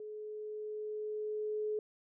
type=tone with level ramp; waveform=sine; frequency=426 Hz; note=G#4; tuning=44 cents sharp; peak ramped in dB=-42 to -32 dBFS; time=0-1.79 s; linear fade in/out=2 ms; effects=none